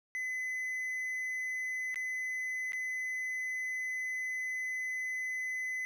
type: tone with dropouts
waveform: triangle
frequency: 2022 Hz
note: B6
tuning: 40 cents sharp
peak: -32 dBFS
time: 0.15-5.85 s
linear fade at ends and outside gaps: 0 ms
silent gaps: 1.944-1.958 / 2.721-2.732 s
effects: none